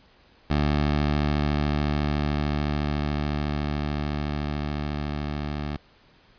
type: tone with level ramp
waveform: 15% pulse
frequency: 73.8 Hz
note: D2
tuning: 9 cents sharp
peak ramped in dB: -14 to -22 dBFS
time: 0.5-5.77 s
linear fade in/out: 5 ms
effects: pink hiss -57 dBFS RMS until 6.38 s + resampled to 11025 Hz